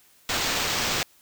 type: noise with sample-and-hold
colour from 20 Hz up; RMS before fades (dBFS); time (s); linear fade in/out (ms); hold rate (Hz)
blue; -26; 0.29-1.03; 2; 11025
effects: white hiss -58 dBFS RMS until 1.21 s